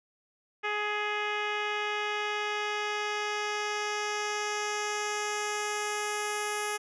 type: tone with low-pass filter sweep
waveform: 10% pulse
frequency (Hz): 418.5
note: G#4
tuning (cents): +13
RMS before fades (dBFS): -32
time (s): 0.63-6.78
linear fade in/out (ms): 20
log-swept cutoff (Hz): 2600 to 10000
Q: 1.6
effects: none